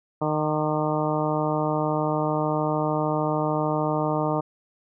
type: harmonic tone with a mistuned harmonic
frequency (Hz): 153.2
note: D#3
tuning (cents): -27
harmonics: 1 / 2 / 3 / 4 / 5 / 6 / 7 / 8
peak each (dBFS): -28 / -28 / -30 / -28 / -31 / -31 / -34 / -34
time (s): 0.21-4.41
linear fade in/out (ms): 10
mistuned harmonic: 8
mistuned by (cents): -26
effects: none